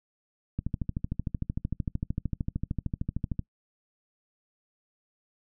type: click train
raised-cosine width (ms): 5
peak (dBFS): -17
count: 38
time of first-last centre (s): 0.59-3.393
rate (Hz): 13.2
effects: noise-tail reverb RT60 0.1 s tail -22 dB re dry